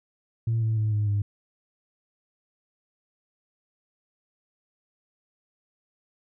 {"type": "tone with pitch steps", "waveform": "sine", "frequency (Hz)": [114.1, 110.98, 107.95, 104.99, 102.12], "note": ["A#2", "A2", "A2", "G#2", "G#2"], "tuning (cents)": [-37, 15, -33, 19, -29], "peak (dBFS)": -20, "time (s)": [0.47, 1.22], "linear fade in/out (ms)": 5, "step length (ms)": 150, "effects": ["tanh soft clip ceiling -19 dBFS"]}